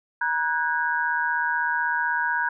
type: tone cluster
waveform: sine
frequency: 949 / 1480 / 1636 Hz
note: A#5 / F#6 / G#6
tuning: +31 / 0 / -26 cents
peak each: -26 dBFS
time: 0.21-2.49 s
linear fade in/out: 5 ms
effects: none